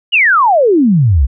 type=exponential sweep; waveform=sine; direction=down; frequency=2994 to 58.27 Hz; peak=-6 dBFS; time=0.12-1.27 s; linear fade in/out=20 ms; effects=none